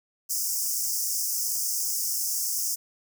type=high-pass noise; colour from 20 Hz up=pink; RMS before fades=-28 dBFS; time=0.29-2.76 s; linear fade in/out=20 ms; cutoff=5100 Hz; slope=96 dB/octave; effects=none